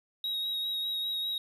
triangle tone with vibrato, 3801 Hz, A#7, 33 cents sharp, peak -29 dBFS, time 0.24-1.38 s, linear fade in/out 2 ms, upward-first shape sine, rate 5 Hz, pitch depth 19 cents each way, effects none

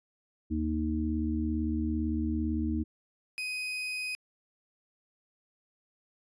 harmonic tone, 77.78 Hz, D#2, in tune, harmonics 1 / 3 / 4, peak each -32 / -32 / -32 dBFS, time 0.5-2.84 s, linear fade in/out 20 ms
35% pulse tone, 2504 Hz, D#7, 10 cents sharp, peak -31 dBFS, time 3.38-4.15 s, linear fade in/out 0 ms
effects resampled to 22050 Hz

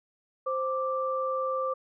sine tone pair together, 523.3 / 1174.8 Hz, C5 / D6, 0 / 0 cents, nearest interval octave + major second, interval 1400 cents, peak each -29 / -30 dBFS, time 0.46-1.74 s, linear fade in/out 10 ms, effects none

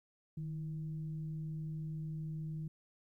sine tone with frequency modulation, 155.56 Hz, D#3, in tune, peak -38 dBFS, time 0.37-2.68 s, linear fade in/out 5 ms, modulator 175 Hz, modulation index 0.24, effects 13-bit

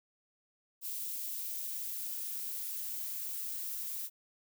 violet noise with high-pass filter sweep, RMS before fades -39 dBFS, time 0.81-4.1 s, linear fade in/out 50 ms, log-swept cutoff 2800 to 670 Hz, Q 0.95, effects none

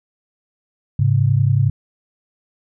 sine tone pair together, 105.3 / 136.18 Hz, G#2 / C#3, +24 / -30 cents, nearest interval major third, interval 446 cents, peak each -15 dBFS, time 0.99-1.7 s, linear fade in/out 5 ms, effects none

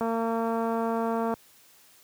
click train, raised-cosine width 1 ms, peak -16 dBFS, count 304, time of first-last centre 0.01-1.339 s, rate 228 Hz, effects white hiss -57 dBFS RMS until 2.03 s + high-pass 80 Hz 12 dB/octave

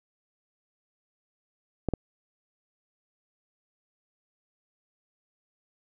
clicks, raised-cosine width 2 ms, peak -13 dBFS, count 2, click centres 1.887 / 1.937 s, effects none

